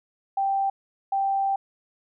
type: tone bursts at uneven times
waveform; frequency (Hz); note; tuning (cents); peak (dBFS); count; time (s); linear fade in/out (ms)
sine; 784; G5; 0; -21; 2; 0.37-0.7 / 1.12-1.56; 5
effects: none